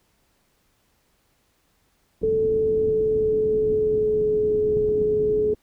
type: low-pass noise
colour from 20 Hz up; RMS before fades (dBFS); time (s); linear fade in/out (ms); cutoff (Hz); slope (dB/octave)
white; -34; 2.21-5.55; 5; 320; 24
type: tone with pitch glide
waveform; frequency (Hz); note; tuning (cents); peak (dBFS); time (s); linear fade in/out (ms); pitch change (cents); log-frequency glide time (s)
sine; 440 to 425; A4 to G#4; 0 to +40; -18; 2.23-5.54; 5; -60; 2.37-4.53
type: clicks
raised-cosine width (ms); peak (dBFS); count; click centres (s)
3; -17; 3; 4.771 / 4.89 / 5.016
effects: pink hiss -66 dBFS RMS until 5.62 s